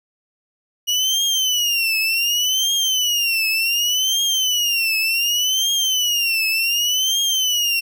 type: tone with vibrato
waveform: 30% pulse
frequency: 2900 Hz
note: F#7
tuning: 35 cents flat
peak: -14 dBFS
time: 0.87-7.81 s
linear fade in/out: 20 ms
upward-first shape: triangle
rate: 0.67 Hz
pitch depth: 200 cents each way
effects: none